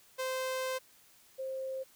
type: tone pair in turn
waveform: sawtooth / sine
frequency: 519 / 528.1 Hz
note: C5 / C5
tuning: -14 / +16 cents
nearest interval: unison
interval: 30 cents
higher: second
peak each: -29 / -35 dBFS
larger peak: first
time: 0.18-0.79 / 1.38-1.84 s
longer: first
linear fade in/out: 20 ms
effects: white hiss -62 dBFS RMS until 1.95 s